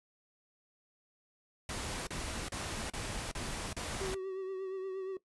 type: noise bursts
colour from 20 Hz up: pink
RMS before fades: -39 dBFS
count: 6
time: 1.69-4.145 s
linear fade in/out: 2 ms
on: 380 ms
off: 35 ms
type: tone with vibrato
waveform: triangle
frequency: 380.4 Hz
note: F#4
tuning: 48 cents sharp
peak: -34 dBFS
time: 4.01-5.17 s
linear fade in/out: 2 ms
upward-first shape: triangle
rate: 8.5 Hz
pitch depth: 42 cents each way
effects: noise-tail reverb RT60 0.1 s tail -17 dB re dry + resampled to 24000 Hz